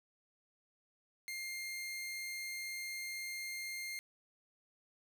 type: tone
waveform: sawtooth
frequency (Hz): 2114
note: C7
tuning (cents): +17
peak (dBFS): -37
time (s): 1.28-3.99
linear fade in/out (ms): 0
effects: none